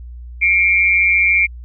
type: tone pair together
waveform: sine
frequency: 2163 / 2349 Hz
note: C#7 / D7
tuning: -43 / 0 cents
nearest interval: minor second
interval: 143 cents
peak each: -15 / -12 dBFS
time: 0.41-1.47 s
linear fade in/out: 20 ms
effects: added 60 Hz sine -30 dBFS peak until 1.64 s